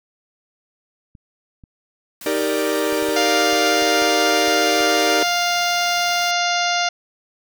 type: clicks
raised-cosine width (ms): 5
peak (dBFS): -31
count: 10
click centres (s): 1.152 / 1.638 / 2.927 / 3.025 / 3.087 / 3.531 / 3.823 / 4.021 / 4.481 / 4.807
type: noise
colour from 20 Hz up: white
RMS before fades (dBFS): -36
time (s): 2.21-6.31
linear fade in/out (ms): 2
type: chord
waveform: 45% pulse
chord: Eb major seventh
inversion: none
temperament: equal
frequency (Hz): 311.1 / 392 / 466.2 / 587.3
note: Eb4 / G4 / Bb4 / D5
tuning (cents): 0 / 0 / 0 / 0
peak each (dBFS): -24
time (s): 2.26-5.23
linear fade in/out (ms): 2
type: harmonic tone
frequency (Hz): 701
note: F5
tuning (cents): +6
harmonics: 1 / 2 / 3 / 4 / 5 / 6 / 7 / 8 / 9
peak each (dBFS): -21 / -24 / -26 / -27 / -28 / -29 / -29 / -30 / -31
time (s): 3.16-6.89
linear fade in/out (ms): 5
effects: none